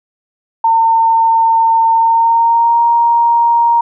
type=tone with pitch glide; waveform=sine; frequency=907 to 936.3 Hz; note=A#5 to A#5; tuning=-48 to +7 cents; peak=-7 dBFS; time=0.64-3.81 s; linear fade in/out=5 ms; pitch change=+55 cents; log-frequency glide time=1.92-2.82 s; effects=none